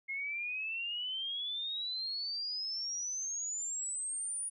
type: exponential sweep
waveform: sine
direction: up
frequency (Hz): 2142 to 9700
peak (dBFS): -35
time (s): 0.08-4.5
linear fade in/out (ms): 20
effects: none